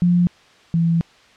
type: tone pair in turn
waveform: sine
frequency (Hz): 175.9 / 167.02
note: F3 / E3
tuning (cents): +13 / +23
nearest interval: minor second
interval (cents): 90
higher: first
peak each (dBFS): -12 / -14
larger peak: first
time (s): 0.02-0.27 / 0.74-1.01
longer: second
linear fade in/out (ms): 0
effects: white hiss -50 dBFS RMS until 1.36 s + low-pass 4000 Hz 12 dB/octave